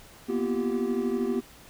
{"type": "tone cluster", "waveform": "triangle", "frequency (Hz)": [236.9, 249.6, 342.3, 387.5], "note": ["A#3", "B3", "F4", "G4"], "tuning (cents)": [28, 19, -35, -20], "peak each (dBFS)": [-28, -29, -32, -27], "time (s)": [0.28, 1.41], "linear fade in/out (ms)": 20, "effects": ["pink hiss -51 dBFS RMS until 1.69 s"]}